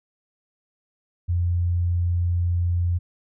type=tone; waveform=sine; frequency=87.31 Hz; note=F2; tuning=in tune; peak=-19 dBFS; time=1.28-2.99 s; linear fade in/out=20 ms; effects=none